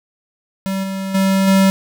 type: tone with level steps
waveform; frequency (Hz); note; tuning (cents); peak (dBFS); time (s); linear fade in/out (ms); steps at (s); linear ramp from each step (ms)
square; 192.8; G3; -28; -19 / -22 / -13 / -10; 0.66-1.7; 0; 0.83 / 1.14 / 1.47; 10
effects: none